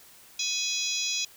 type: harmonic tone with a mistuned harmonic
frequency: 837 Hz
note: G#5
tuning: 13 cents sharp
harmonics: 3 / 4 / 5 / 6 / 7 / 8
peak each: -34 / -34 / -34 / -34 / -34 / -34 dBFS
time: 0.39-1.25 s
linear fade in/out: 5 ms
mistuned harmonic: 5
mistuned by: -76 cents
effects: white hiss -53 dBFS RMS until 1.36 s